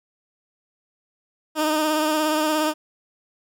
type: tone with vibrato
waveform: 15% pulse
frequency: 308.4 Hz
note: D#4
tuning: 15 cents flat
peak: -13 dBFS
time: 1.55-2.74 s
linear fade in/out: 50 ms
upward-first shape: triangle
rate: 17 Hz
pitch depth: 39 cents each way
effects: none